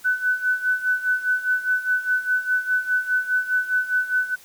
sine tone with tremolo, 1501 Hz, F#6, 24 cents sharp, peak -16 dBFS, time 0.04-4.36 s, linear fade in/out 20 ms, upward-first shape sine, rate 4.9 Hz, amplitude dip 80%, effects white hiss -49 dBFS RMS until 4.44 s

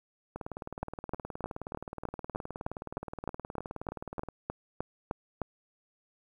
two click trains, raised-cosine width 1 ms, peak -24 / -18 dBFS, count 76 / 16, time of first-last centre 0.36-4.287 / 0.83-5.417 s, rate 19.1 / 3.27 Hz, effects 10-bit

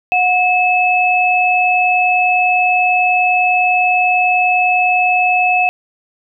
sine tone pair together, 729.6 / 2600 Hz, F#5 / E7, -24 / -24 cents, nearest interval octave + minor seventh, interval 2200 cents, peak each -13 dBFS, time 0.12-5.69 s, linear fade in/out 0 ms, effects none

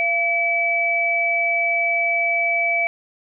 sine tone pair together, 682.6 / 2296 Hz, F5 / D7, -40 / -40 cents, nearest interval octave + major sixth, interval 2100 cents, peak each -23 / -18 dBFS, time 0-2.87 s, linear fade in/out 0 ms, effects none

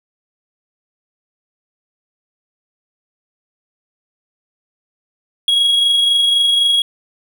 triangle tone with amplitude modulation, 3312 Hz, G#7, 5 cents flat, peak -8 dBFS, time 5.48-6.82 s, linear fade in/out 2 ms, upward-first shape sine, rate 23.9 Hz, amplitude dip 30%, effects none

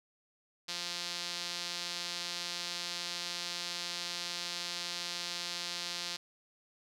sawtooth tone with band-pass filter, 174.61 Hz, F3, in tune, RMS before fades -39 dBFS, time 0.68-6.17 s, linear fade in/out 10 ms, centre 4500 Hz, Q 2.2, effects none

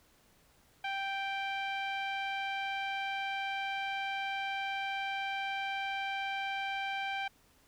sawtooth tone with low-pass filter, 784 Hz, G5, in tune, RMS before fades -36 dBFS, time 0.84-7.28 s, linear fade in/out 5 ms, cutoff 2700 Hz, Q 2.5, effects pink hiss -66 dBFS RMS until 7.67 s

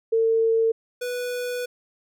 sine / square tone pair in turn, 451.3 / 492.2 Hz, A4 / B4, +44 / -6 cents, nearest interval major second, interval 150 cents, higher second, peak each -17 / -27 dBFS, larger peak first, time 0.12-0.72 / 1.01-1.66 s, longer second, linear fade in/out 10 ms, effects none

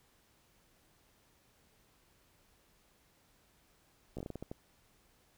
slowing click train, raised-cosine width 2 ms, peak -28 dBFS, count 9, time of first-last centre 4.17-4.515 s, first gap 15 ms, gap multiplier 1.29, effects pink hiss -69 dBFS RMS until 5.37 s

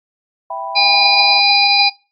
sine chord, E minor, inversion none, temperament equal, 659.3 / 784 / 987.8 Hz, E5 / G5 / B5, 0 / 0 / 0 cents, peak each -27 / -26 / -25 dBFS, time 0.5-1.4 s, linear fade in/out 5 ms
harmonic tone, 810 Hz, G#5, 43 cents flat, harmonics 1 / 3 / 5 / 6, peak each -15 / -15 / -15 / -15 dBFS, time 0.75-1.9 s, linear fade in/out 20 ms
effects noise-tail reverb RT60 0.3 s tail -22 dB re dry + AAC 48 kbps

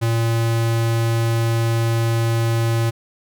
square tone, 114.9 Hz, A#2, 25 cents flat, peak -17 dBFS, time 0.01-2.91 s, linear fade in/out 20 ms, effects none

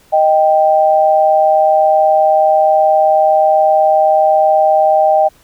sine tone pair together, 622.8 / 784 Hz, D#5 / G5, +2 / 0 cents, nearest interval major third, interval 398 cents, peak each -10 dBFS, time 0.12-5.29 s, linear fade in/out 20 ms, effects pink hiss -49 dBFS RMS until 5.43 s

